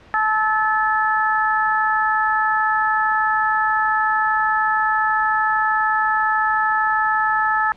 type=harmonic tone; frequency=433.6 Hz; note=A4; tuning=25 cents flat; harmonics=2 / 3 / 4; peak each=-20 / -20 / -20 dBFS; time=0.14-7.72 s; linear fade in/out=0 ms; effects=pink hiss -47 dBFS RMS until 7.76 s + low-pass 3000 Hz 12 dB/octave